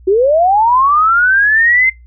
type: linear sweep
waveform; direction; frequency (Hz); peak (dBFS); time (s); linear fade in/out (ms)
sine; up; 361.1 to 2093; -7; 0.07-1.9; 10
effects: noise-tail reverb RT60 0.2 s tail -23 dB re dry + added 60 Hz sine -37 dBFS peak until 2.06 s

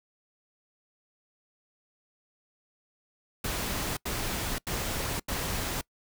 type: noise bursts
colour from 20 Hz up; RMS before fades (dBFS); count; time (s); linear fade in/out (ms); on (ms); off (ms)
pink; -32; 4; 3.44-5.812; 5; 530; 84
effects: noise-tail reverb RT60 0.1 s tail -24 dB re dry

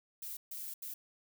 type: noise bursts at uneven times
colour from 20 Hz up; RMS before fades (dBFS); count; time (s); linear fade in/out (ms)
violet; -43; 3; 0.22-0.37 / 0.51-0.74 / 0.82-0.94; 5
effects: none

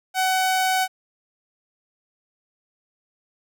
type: tone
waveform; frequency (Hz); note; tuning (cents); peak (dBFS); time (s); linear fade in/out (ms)
sawtooth; 751; F#5; +26; -15; 0.14-0.88; 50
effects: none

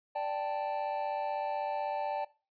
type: chord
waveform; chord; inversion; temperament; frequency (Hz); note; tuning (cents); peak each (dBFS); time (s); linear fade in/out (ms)
triangle; D suspended fourth; none; equal; 587.3 / 784 / 880; D5 / G5 / A5; 0 / 0 / 0; -34; 0.15-2.25; 10
effects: noise-tail reverb RT60 0.3 s tail -18 dB re dry + resampled to 11025 Hz

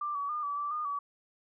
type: tone with pitch steps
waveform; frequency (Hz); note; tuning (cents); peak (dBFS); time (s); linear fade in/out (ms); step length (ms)
sine; 1183 / 1136 / 1211 / 1149 / 1164 / 1219 / 1142; D6 / C#6 / D#6 / D6 / D6 / D#6 / D6; +12 / +42 / -47 / -38 / -16 / -36 / -49; -31; 0.01-0.99; 5; 140
effects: none

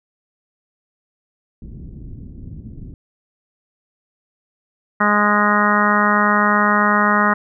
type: low-pass noise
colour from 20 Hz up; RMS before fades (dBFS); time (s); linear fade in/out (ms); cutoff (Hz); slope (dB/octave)
pink; -34; 1.62-2.94; 2; 270; 24
type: harmonic tone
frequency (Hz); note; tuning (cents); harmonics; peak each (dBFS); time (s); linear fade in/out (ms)
207.7; G#3; 0; 1 / 2 / 3 / 4 / 5 / 6 / 7 / 8 / 9; -19 / -27 / -24 / -24 / -20 / -18 / -21 / -27 / -21; 5-7.34; 10
effects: none

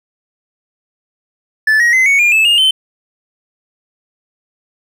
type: tone with pitch steps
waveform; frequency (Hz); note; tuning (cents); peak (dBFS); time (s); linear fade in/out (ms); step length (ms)
triangle; 1745 / 1892 / 2051 / 2224 / 2411 / 2615 / 2835 / 3074; A6 / A#6 / C7 / C#7 / D7 / E7 / F7 / G7; -15 / +25 / -35 / +5 / +45 / -15 / +25 / -35; -6; 1.67-2.71; 5; 130
effects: none

